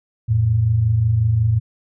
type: tone pair together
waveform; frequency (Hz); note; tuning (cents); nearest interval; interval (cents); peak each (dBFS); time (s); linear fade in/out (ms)
sine; 87.3 / 112.81; F2 / A2; 0 / +44; major third; 444; -22 / -14; 0.28-1.6; 20
effects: none